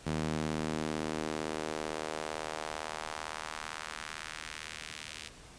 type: tone with high-pass filter sweep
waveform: sawtooth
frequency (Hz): 77.78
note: D#2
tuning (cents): 0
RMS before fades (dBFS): -38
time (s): 0.06-5.29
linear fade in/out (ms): 10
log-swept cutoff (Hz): 160 to 2700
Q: 1.2
effects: pink hiss -53 dBFS RMS until 5.58 s + resampled to 22050 Hz